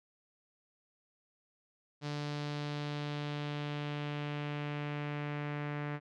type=tone with low-pass filter sweep; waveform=sawtooth; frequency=146.83 Hz; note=D3; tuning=in tune; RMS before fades=-38 dBFS; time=2.01-6 s; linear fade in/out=50 ms; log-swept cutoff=4800 to 2000 Hz; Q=1.9; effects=none